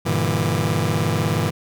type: chord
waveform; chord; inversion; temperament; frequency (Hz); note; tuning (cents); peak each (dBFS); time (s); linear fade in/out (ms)
sawtooth; E half-diminished seventh; first; just; 98.89 / 118.67 / 148.33 / 164.81; G2 / Bb2 / D3 / E3; +16 / +31 / +18 / 0; -20; 0.05-1.51; 20
effects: none